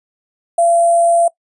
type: tone with sample-and-hold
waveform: sine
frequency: 682 Hz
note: F5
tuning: 41 cents flat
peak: -9 dBFS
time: 0.58-1.28 s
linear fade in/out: 5 ms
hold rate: 8820 Hz
effects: noise-tail reverb RT60 0.1 s tail -20 dB re dry + resampled to 24000 Hz